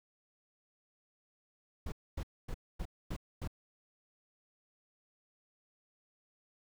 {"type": "noise bursts", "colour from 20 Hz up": "brown", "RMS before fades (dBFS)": -38, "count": 6, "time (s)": [1.86, 3.476], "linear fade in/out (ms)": 5, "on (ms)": 61, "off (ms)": 250, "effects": []}